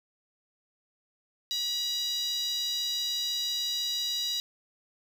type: tone with high-pass filter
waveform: 10% pulse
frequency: 966 Hz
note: B5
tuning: 39 cents flat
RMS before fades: -31 dBFS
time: 1.51-4.4 s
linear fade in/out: 0 ms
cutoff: 4100 Hz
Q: 5.1
effects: none